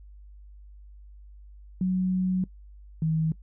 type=tone pair in turn; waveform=sine; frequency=185 / 159.37 Hz; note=F#3 / D#3; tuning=0 / +42 cents; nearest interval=minor third; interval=258 cents; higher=first; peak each=-22 dBFS; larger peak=neither; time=1.81-2.44 / 3.02-3.32 s; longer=first; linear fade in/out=2 ms; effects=noise-tail reverb RT60 0.1 s tail -21 dB re dry + added 50 Hz sine -45 dBFS peak until 3.42 s